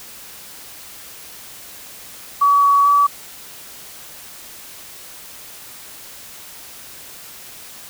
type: tone with pitch steps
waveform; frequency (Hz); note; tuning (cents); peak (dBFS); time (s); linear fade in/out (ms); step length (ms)
sine; 1137 / 1130 / 1146; C#6 / C#6 / D6; +44 / +33 / -43; -10; 2.41-3.07; 10; 220
effects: white hiss -38 dBFS RMS until 7.89 s

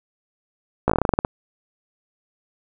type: slowing click train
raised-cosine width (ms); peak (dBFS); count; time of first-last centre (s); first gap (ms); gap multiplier
1; -3; 12; 0.88-1.249; 16; 1.14
effects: none

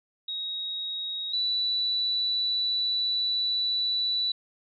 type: tone pair in turn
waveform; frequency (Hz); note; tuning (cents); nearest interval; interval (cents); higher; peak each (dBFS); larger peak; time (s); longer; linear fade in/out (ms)
sine; 3782 / 3957; A#7 / B7; +24 / +3; minor second; 79; second; -30 / -24; second; 0.28-1.33 / 1.33-4.32; second; 5
effects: none

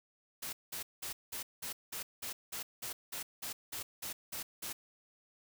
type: noise bursts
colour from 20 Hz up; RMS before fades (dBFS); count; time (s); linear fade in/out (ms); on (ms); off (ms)
white; -41; 15; 0.42-4.73; 10; 110; 190
effects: none

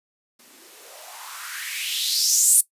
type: noise with band-pass filter sweep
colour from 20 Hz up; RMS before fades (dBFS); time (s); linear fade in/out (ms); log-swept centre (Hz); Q
violet; -24; 0.39-2.61; 5; 220 to 9600; 4.3
effects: noise-tail reverb RT60 0.1 s tail -17 dB re dry + resampled to 32000 Hz

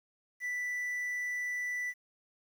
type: tone with quantisation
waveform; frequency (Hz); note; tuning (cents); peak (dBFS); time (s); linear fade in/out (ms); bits
triangle; 1975.5; B6; 0; -31; 0.4-1.94; 50; 10
effects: none

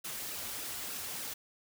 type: noise with flanger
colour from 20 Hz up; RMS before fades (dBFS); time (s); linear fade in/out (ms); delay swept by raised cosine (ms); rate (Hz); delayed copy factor
white; -40; 0.04-1.34; 10; 0.91 to 6.51; 3.4; -0.6
effects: none

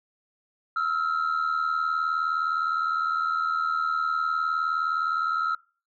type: tone pair together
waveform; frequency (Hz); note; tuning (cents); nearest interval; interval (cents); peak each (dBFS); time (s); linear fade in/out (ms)
sine; 1300 / 1379.6; E6 / F6; -24 / -22; minor second; 102; -24; 0.76-5.55; 5
effects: noise-tail reverb RT60 0.4 s tail -24 dB re dry + tanh soft clip ceiling -20 dBFS

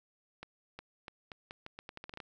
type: accelerating click train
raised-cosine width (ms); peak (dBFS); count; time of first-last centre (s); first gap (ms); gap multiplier
0.3; -28; 14; 0.43-2.202; 360; 0.81
effects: none

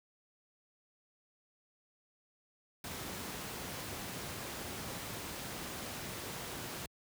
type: noise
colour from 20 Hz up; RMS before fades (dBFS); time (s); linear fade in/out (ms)
pink; -42; 2.84-6.86; 2
effects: high-pass 80 Hz 12 dB/octave

